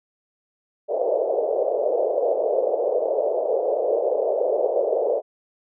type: band-pass noise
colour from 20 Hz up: white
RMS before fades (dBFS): -22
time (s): 0.88-5.22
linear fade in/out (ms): 50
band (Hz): 430 to 630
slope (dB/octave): 48
effects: none